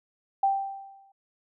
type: tone with exponential decay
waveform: sine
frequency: 784 Hz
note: G5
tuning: in tune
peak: -18 dBFS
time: 0.43-1.12 s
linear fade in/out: 5 ms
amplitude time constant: 150 ms
effects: none